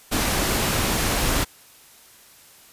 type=noise; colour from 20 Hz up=pink; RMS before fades=-22 dBFS; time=0.11-1.45 s; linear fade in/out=20 ms; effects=white hiss -50 dBFS RMS until 2.72 s + resampled to 32000 Hz